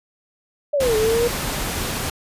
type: exponential two-way sweep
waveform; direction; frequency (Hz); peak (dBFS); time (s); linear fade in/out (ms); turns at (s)
sine; down then up; 604 to 427.6 to 482.1; -16; 0.73-1.28; 10; 0.96
type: noise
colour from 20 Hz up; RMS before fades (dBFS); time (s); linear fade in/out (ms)
pink; -25; 0.8-2.1; 5
effects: resampled to 32000 Hz